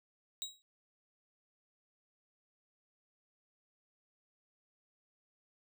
30% pulse tone with exponential decay, 3826 Hz, A#7, 44 cents sharp, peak -32 dBFS, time 0.42-0.62 s, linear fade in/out 0 ms, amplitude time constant 42 ms, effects none

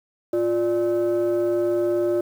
sine tone pair together, 350.9 / 590.1 Hz, F4 / D5, +8 / +8 cents, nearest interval major sixth, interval 900 cents, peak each -18 / -22 dBFS, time 0.33-2.21 s, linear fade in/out 5 ms, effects tanh soft clip ceiling -16 dBFS + 8-bit

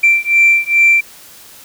sine beating tone pair, 2349 / 2351.4 Hz, D7 / D7, 0 / +2 cents, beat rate 2.4 Hz, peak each -10 dBFS, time 0.03-1.01 s, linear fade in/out 10 ms, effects tanh soft clip ceiling -2 dBFS + white hiss -39 dBFS RMS until 1.64 s

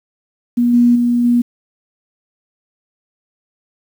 sine tone with level steps, 240.5 Hz, B3, 46 cents flat, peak -10 / -7 / -11 / -9 dBFS, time 0.57-1.42 s, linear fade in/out 10 ms, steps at 0.73 / 0.95 / 1.24 s, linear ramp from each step 10 ms, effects 7-bit

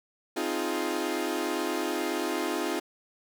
sawtooth chord, F minor seventh, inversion second, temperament equal with one note detuned, 261.6 / 311.1 / 349.2 / 418.4 Hz, C4 / Eb4 / F4 / Ab4, 0 / 0 / 0 / +13 cents, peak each -32 / -29 / -28 / -31 dBFS, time 0.36-2.8 s, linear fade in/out 10 ms, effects none

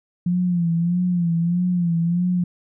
sine tone with vibrato, 173.5 Hz, F3, 11 cents flat, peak -17 dBFS, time 0.26-2.44 s, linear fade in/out 5 ms, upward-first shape sine, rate 1.6 Hz, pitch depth 69 cents each way, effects none

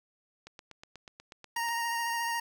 click train, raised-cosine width 0.2 ms, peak -29 dBFS, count 11, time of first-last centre 0.47-1.687 s, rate 8.22 Hz
25% pulse tone with vibrato, 932.3 Hz, A#5, in tune, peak -26 dBFS, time 1.56-2.4 s, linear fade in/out 5 ms, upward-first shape sine, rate 14 Hz, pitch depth 17 cents each way
effects none

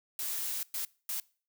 blue noise bursts at uneven times, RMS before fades -35 dBFS, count 3, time 0.19-0.63 / 0.74-0.85 / 1.09-1.2 s, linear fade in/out 2 ms, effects noise-tail reverb RT60 0.4 s tail -23 dB re dry

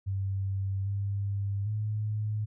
sine tone with pitch steps, 97.2 / 99.9 / 106.6 Hz, G2 / G2 / G#2, -14 / +33 / +46 cents, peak -28 dBFS, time 0.06-2.46 s, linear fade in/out 20 ms, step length 800 ms, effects none

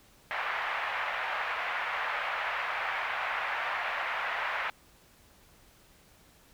white band-pass noise, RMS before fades -33 dBFS, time 0.31-4.7 s, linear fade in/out 0 ms, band 670 to 2200 Hz, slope 24 dB/octave, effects pink hiss -60 dBFS RMS until 6.53 s

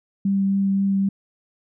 sine tone with vibrato, 196 Hz, G3, in tune, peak -17 dBFS, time 0.25-1.09 s, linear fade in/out 5 ms, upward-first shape triangle, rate 3.8 Hz, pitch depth 10 cents each way, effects none

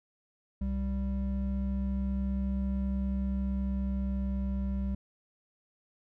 triangle tone pair together, 65.41 / 196 Hz, C2 / G3, 0 / 0 cents, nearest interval octave + perfect fifth, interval 1900 cents, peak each -29 / -30 dBFS, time 0.61-4.95 s, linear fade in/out 5 ms, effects none

